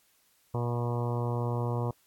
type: harmonic tone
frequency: 120 Hz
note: B2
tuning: 49 cents flat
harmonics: 1 / 2 / 3 / 4 / 5 / 6 / 7 / 8 / 9 / 10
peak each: -29 / -39 / -39 / -37 / -42 / -43 / -44 / -41 / -44 / -52 dBFS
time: 0.54-1.91 s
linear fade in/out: 5 ms
effects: white hiss -67 dBFS RMS until 2.06 s + AAC 64 kbps